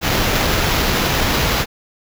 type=noise with sample-and-hold; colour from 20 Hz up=pink; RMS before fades=-17 dBFS; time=0.01-1.66 s; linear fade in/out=50 ms; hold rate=8820 Hz; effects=none